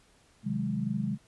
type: chord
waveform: sine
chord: Ab dominant seventh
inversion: first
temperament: equal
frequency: 130.81 / 155.56 / 185 / 207.7 Hz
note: C3 / Eb3 / Gb3 / Ab3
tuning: 0 / 0 / 0 / 0 cents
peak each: -35 / -36 / -35 / -31 dBFS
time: 0.43-1.18 s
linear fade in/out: 50 ms
effects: pink hiss -63 dBFS RMS until 1.27 s + resampled to 24000 Hz